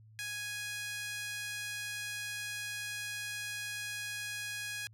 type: tone with high-pass filter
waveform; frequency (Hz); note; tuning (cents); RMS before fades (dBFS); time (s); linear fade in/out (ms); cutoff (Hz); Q
5% pulse; 830.6; G#5; 0; -40; 0.19-4.87; 0; 1900; 6.5
effects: added 109 Hz sine -55 dBFS peak until 4.93 s